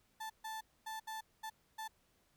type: tone bursts at uneven times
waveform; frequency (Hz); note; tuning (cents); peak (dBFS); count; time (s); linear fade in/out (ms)
35% pulse; 880; A5; 0; -40; 6; 0.2-0.3 / 0.44-0.61 / 0.86-1 / 1.07-1.21 / 1.43-1.5 / 1.78-1.88; 10
effects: pink hiss -74 dBFS RMS until 2.36 s